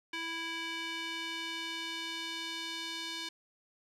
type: tone with band-pass filter sweep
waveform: square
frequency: 329.6 Hz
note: E4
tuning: in tune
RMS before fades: -39 dBFS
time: 0.13-3.29 s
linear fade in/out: 5 ms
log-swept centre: 2500 to 3800 Hz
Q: 1.7
effects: none